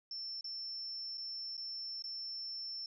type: tone with dropouts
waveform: sine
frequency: 5370 Hz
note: E8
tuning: 31 cents sharp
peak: -40 dBFS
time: 0.11-2.86 s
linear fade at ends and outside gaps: 2 ms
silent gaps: 0.41-0.443 / 1.174-1.179 / 1.569-1.577 / 2.023-2.039 s
effects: none